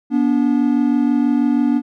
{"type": "tone pair together", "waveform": "triangle", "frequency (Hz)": [242.6, 288.8], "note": ["B3", "D4"], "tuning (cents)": [-31, -29], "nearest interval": "minor third", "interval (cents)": 302, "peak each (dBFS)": -14, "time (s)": [0.1, 1.82], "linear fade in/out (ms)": 50, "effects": []}